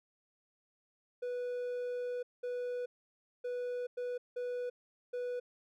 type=tone bursts at uneven times; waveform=triangle; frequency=491.9 Hz; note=B4; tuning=7 cents flat; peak=-33 dBFS; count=6; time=1.22-2.23 / 2.43-2.86 / 3.44-3.87 / 3.97-4.18 / 4.36-4.7 / 5.13-5.4 s; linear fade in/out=10 ms; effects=none